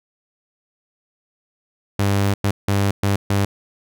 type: tone bursts at uneven times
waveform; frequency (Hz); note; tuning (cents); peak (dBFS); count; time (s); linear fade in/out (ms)
sawtooth; 99.8; G2; +32; -12; 5; 1.99-2.34 / 2.44-2.51 / 2.68-2.91 / 3.03-3.16 / 3.3-3.45; 5
effects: none